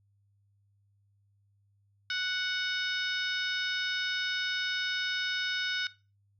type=harmonic tone; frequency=740 Hz; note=F#5; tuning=in tune; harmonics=2 / 3 / 4 / 5 / 6 / 7 / 8; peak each=-33 / -39 / -39 / -36 / -45 / -39 / -51 dBFS; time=2.1-5.87 s; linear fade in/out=2 ms; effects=noise-tail reverb RT60 0.3 s tail -18 dB re dry + added 100 Hz sine -66 dBFS peak until 6.39 s